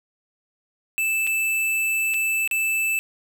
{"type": "tone with dropouts", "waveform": "square", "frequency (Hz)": 2637, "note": "E7", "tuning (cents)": 0, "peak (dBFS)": -21, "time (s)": [0.98, 2.99], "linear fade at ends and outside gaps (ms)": 0, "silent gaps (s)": [[1.268, 1.273], [2.138, 2.142], [2.476, 2.512]], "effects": []}